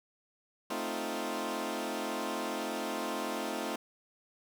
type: chord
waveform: 15% pulse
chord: F dominant seventh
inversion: first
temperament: equal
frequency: 220 / 261.6 / 311.1 / 349.2 Hz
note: A3 / C4 / Eb4 / F4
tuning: 0 / 0 / 0 / 0 cents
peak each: -33 dBFS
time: 0.7-3.76 s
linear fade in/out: 5 ms
effects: none